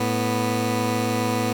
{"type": "tone pair together", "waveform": "15% pulse", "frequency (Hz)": [109.98, 246.9], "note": ["A2", "B3"], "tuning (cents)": [0, 0], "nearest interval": "octave + major second", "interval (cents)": 1400, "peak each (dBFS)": [-18, -17], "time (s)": [0, 1.53], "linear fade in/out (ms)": 5, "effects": []}